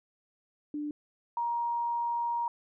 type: tone pair in turn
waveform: sine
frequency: 296.2 / 943.1 Hz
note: D4 / A#5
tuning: +15 / +20 cents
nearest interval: octave + minor sixth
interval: 2005 cents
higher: second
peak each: -32 / -28 dBFS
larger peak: second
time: 0.74-0.91 / 1.37-2.48 s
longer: second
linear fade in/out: 2 ms
effects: none